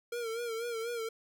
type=tone with vibrato; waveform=square; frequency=463.1 Hz; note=A#4; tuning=11 cents flat; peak=-35 dBFS; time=0.12-1.09 s; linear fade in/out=5 ms; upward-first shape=sine; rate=4.1 Hz; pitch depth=66 cents each way; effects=none